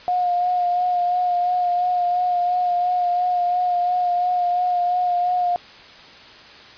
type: tone with vibrato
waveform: sine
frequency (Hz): 715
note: F5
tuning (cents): +41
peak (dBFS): -17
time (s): 0.08-5.56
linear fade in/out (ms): 0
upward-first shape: sine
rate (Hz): 2.9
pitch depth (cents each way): 21
effects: white hiss -43 dBFS RMS until 6.77 s + resampled to 11025 Hz